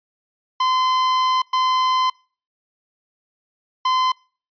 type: tone bursts at uneven times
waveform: 45% pulse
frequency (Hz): 1029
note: C6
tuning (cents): -29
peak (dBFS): -16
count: 3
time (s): 0.6-1.42 / 1.53-2.1 / 3.85-4.12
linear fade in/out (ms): 5
effects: noise-tail reverb RT60 0.4 s tail -25 dB re dry + resampled to 11025 Hz

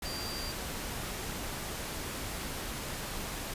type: tone in noise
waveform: sine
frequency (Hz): 4722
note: D8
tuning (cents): +9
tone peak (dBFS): -40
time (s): 0.05-0.52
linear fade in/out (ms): 5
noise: pink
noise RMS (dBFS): -38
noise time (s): 0.02-3.54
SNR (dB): -5
effects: resampled to 32000 Hz

